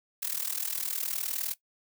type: noise with amplitude modulation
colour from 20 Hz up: blue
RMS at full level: -29 dBFS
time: 0.22-1.54 s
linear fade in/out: 10 ms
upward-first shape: sine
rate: 39.6 Hz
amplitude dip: 85%
effects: noise-tail reverb RT60 0.1 s tail -17 dB re dry